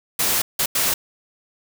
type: noise bursts at uneven times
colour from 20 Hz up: white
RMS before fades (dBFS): -20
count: 3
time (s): 0.19-0.42 / 0.59-0.66 / 0.75-0.94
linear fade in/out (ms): 5
effects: none